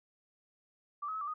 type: tone with pitch steps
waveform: sine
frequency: 1168 / 1277 / 1292 / 1166 / 1243 Hz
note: D6 / D#6 / E6 / D6 / D#6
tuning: -10 / +45 / -35 / -13 / -2 cents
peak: -35 dBFS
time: 1.02-1.34 s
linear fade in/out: 10 ms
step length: 64 ms
effects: none